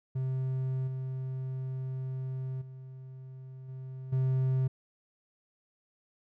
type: tone with level steps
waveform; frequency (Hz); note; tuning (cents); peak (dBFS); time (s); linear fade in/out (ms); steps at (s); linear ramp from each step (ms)
triangle; 130.81; C3; 0; -27 / -31 / -41 / -37 / -23; 0.15-4.68; 10; 0.87 / 2.61 / 3.68 / 4.12; 10
effects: none